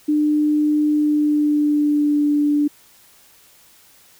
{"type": "tone with pitch glide", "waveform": "sine", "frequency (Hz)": [300, 293.3], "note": ["D4", "D4"], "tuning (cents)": [37, -2], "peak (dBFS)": -14, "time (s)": [0.08, 2.68], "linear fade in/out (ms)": 10, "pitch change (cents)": -39, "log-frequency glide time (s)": [0.86, 2.28], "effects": ["white hiss -51 dBFS RMS until 4.19 s"]}